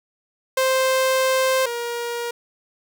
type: tone pair in turn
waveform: sawtooth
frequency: 523.3 / 473.9 Hz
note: C5 / A#4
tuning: 0 / +28 cents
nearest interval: major second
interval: 172 cents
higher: first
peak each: -13 / -21 dBFS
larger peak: first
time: 0.57-1.66 / 1.66-2.31 s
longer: first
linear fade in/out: 5 ms
effects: none